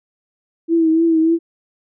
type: tone with vibrato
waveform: sine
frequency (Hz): 326.2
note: E4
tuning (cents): -18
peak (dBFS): -11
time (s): 0.68-1.39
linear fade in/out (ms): 50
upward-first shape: triangle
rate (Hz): 3.4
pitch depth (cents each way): 50
effects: none